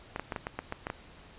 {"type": "clicks", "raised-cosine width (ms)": 0.5, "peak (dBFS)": -18, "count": 9, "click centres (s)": [0.161, 0.196, 0.322, 0.362, 0.469, 0.59, 0.724, 0.869, 0.901], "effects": ["pink hiss -53 dBFS RMS until 1.38 s", "resampled to 8000 Hz"]}